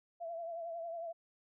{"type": "tone with vibrato", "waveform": "sine", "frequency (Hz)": 672, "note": "E5", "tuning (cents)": 33, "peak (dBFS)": -39, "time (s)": [0.2, 1.13], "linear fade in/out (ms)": 20, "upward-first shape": "triangle", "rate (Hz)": 11, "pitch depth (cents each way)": 59, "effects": []}